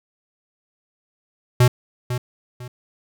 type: tone with echo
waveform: square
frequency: 123.7 Hz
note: B2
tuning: 3 cents sharp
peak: -11 dBFS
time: 1.6-1.68 s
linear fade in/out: 5 ms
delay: 500 ms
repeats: 2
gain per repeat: -11 dB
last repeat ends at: 2.68 s
effects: none